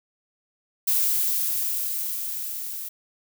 violet noise with level ramp, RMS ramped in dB -21 to -34 dBFS, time 0.87-2.89 s, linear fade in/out 10 ms, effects none

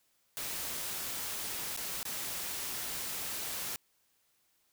white noise with dropouts, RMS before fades -38 dBFS, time 0.37-3.76 s, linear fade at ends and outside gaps 0 ms, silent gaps 1.764-1.774 / 2.03-2.053 s, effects white hiss -73 dBFS RMS until 4.72 s

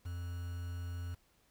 triangle tone with quantisation, 87.31 Hz, F2, in tune, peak -36 dBFS, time 0.05-1.15 s, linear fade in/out 10 ms, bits 9, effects pink hiss -71 dBFS RMS until 1.5 s

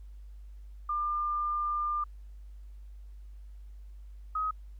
sine tone pair in turn, 1199 / 1263.2 Hz, D6 / D#6, +36 / +26 cents, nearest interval minor second, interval 90 cents, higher second, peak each -28 dBFS, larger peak neither, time 0.89-2.04 / 4.35-4.51 s, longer first, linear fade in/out 5 ms, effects added 50 Hz sine -44 dBFS peak until 4.79 s + pink hiss -73 dBFS RMS until 4.79 s

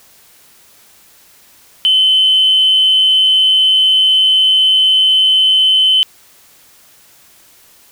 sine tone with amplitude modulation, 3052 Hz, G7, 47 cents flat, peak -5 dBFS, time 1.85-6.03 s, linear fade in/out 0 ms, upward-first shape sine, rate 190 Hz, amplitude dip 30%, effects tanh soft clip ceiling -2 dBFS + white hiss -46 dBFS RMS until 7.91 s

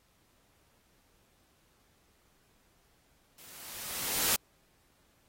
white noise with level ramp, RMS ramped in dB -54 to -26 dBFS, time 3.38-4.36 s, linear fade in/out 2 ms, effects pink hiss -69 dBFS RMS until 5.28 s + AAC 48 kbps

